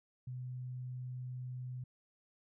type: tone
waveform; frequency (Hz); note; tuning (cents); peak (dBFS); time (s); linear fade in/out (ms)
sine; 126.2; B2; +38; -40; 0.27-1.84; 5
effects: none